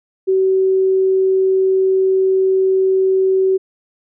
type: tone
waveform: sine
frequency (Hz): 380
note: F#4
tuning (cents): +46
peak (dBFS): -11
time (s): 0.27-3.58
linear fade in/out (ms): 20
effects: none